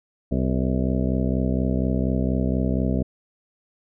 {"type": "harmonic tone with a mistuned harmonic", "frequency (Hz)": 64.2, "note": "C2", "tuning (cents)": -32, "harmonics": [1, 2, 3, 4, 5, 6, 7, 8, 9, 10], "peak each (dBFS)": [-25, -27, -25, -26, -39, -33, -36, -37, -36, -35], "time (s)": [0.31, 3.03], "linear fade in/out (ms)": 10, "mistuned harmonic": 8, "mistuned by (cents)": -59, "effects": []}